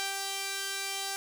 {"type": "tone pair together", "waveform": "5% pulse", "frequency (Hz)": [392.4, 784], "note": ["G4", "G5"], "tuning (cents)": [2, 0], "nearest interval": "octave", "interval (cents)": 1198, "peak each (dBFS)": [-27, -22], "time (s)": [0, 1.16], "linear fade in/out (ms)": 0, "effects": []}